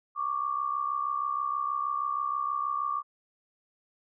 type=tone pair together; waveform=sine; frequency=1115.7 / 1182 Hz; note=C#6 / D6; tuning=+11 / +11 cents; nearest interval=minor second; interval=100 cents; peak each=-31 / -30 dBFS; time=0.15-3.03 s; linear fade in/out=50 ms; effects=none